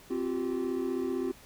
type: chord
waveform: triangle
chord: C suspended fourth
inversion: none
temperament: equal with one note detuned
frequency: 261.6 / 349.2 / 384.8 Hz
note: C4 / F4 / G4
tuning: 0 / 0 / -32 cents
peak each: -31 dBFS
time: 0.1-1.32 s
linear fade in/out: 10 ms
effects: tanh soft clip ceiling -20 dBFS + pink hiss -54 dBFS RMS until 1.45 s